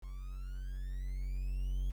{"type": "tone with level ramp", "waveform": "triangle", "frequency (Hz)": 46.25, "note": "F#1", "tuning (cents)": 0, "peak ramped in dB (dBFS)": [-39, -29], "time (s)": [0.02, 1.92], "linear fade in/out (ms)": 20, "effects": ["10-bit"]}